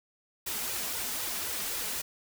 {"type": "noise with flanger", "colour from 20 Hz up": "white", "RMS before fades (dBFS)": -34, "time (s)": [0.46, 2.02], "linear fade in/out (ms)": 10, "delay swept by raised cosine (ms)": [2, 4.8], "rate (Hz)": 3.9, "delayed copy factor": 0.75, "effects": []}